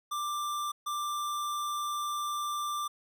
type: tone bursts at uneven times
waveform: square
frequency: 1182 Hz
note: D6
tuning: 11 cents sharp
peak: -32 dBFS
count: 2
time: 0.11-0.72 / 0.86-2.88 s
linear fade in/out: 10 ms
effects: none